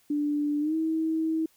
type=tone with pitch glide; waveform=sine; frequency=293.7 to 320.3 Hz; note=D4 to E4; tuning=0 to -50 cents; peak=-24 dBFS; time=0.1-1.46 s; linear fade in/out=5 ms; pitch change=+150 cents; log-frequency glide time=0.6-0.75 s; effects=white hiss -64 dBFS RMS until 1.56 s